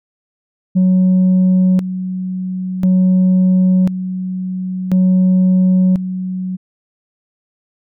sine tone with tremolo, 185 Hz, F#3, in tune, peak -6 dBFS, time 0.75-6.57 s, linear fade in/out 20 ms, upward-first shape square, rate 0.48 Hz, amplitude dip 75%, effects tanh soft clip ceiling -7 dBFS

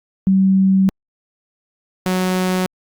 sine / sawtooth tone pair in turn, 191.5 / 184.51 Hz, G3 / F#3, -40 / -5 cents, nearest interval minor second, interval 65 cents, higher first, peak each -10 / -12 dBFS, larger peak first, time 0.27-0.89 / 2.06-2.66 s, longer first, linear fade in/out 0 ms, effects Opus 48 kbps

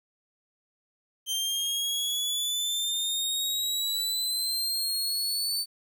sawtooth exponential sweep, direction up, 3136 to 4546 Hz, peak -24 dBFS, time 1.26-5.66 s, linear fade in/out 50 ms, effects 10-bit

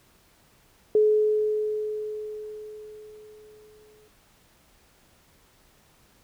sine tone with exponential decay, 426.7 Hz, G#4, 47 cents sharp, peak -15 dBFS, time 0.95-4.08 s, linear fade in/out 2 ms, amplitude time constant 680 ms, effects pink hiss -60 dBFS RMS until 6.23 s

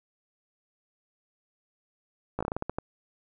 slowing click train, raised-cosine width 1 ms, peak -16 dBFS, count 10, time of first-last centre 2.39-2.785 s, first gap 16 ms, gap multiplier 1.24, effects none

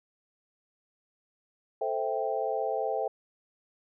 sine chord, A minor seventh, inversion none, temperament equal, 440 / 523.3 / 659.3 / 784 Hz, A4 / C5 / E5 / G5, 0 / 0 / 0 / 0 cents, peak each -33 dBFS, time 1.81-3.08 s, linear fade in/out 5 ms, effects none

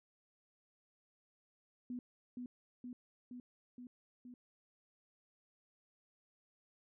sine tone with echo, 246.9 Hz, B3, in tune, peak -40 dBFS, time 1.9-1.99 s, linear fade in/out 2 ms, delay 470 ms, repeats 5, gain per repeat -2 dB, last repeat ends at 4.34 s, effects none

